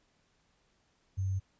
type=tone with sample-and-hold; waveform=sine; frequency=95.5 Hz; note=G2; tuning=45 cents flat; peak=-29 dBFS; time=1.17-1.4 s; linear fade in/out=20 ms; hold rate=6300 Hz; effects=pink hiss -72 dBFS RMS until 1.59 s + resampled to 16000 Hz